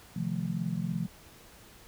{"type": "chord", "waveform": "sine", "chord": "F dominant seventh", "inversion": "second", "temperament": "just", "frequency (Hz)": [130.96, 157.15, 174.61, 218.3], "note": ["C3", "Eb3", "F3", "A3"], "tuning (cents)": [2, 18, 0, -13], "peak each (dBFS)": [-37, -37, -32, -37], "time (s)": [0.16, 1.07], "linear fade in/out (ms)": 5, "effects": ["pink hiss -54 dBFS RMS until 1.87 s"]}